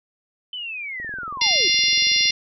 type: linear sweep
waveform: sine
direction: down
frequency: 3068 to 325.9 Hz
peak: -28 dBFS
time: 0.53-1.68 s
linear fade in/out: 2 ms
type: click train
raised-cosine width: 2 ms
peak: -29 dBFS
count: 29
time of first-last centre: 1-2.302 s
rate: 21.5 Hz
type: harmonic tone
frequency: 698.5 Hz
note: F5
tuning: in tune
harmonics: 3 / 4 / 5 / 6 / 7 / 8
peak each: -23 / -23 / -23 / -23 / -23 / -23 dBFS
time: 1.41-2.31 s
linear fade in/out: 5 ms
effects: none